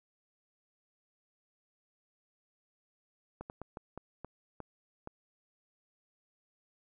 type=slowing click train; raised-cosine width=1 ms; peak=-28 dBFS; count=8; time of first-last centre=3.41-5.074 s; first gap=89 ms; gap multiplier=1.32; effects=none